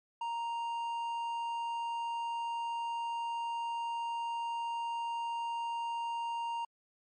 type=tone with hard clipping; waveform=triangle; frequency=932.3 Hz; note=A#5; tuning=in tune; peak=-35 dBFS; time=0.21-6.65 s; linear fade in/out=5 ms; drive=9 dB; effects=MP3 48 kbps